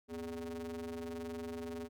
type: ring-modulated tone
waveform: square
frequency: 85.2 Hz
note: F2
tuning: 42 cents flat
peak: -38 dBFS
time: 0.08-1.89 s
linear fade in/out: 50 ms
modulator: 330 Hz
effects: none